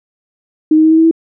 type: tone with pitch steps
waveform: sine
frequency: 310.8 / 314 / 317.3 / 320.6 / 324 / 327.4 Hz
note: D#4 / D#4 / D#4 / E4 / E4 / E4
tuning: -2 / +16 / +34 / -48 / -30 / -12 cents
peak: -5 dBFS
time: 0.71-1.112 s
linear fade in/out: 5 ms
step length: 67 ms
effects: none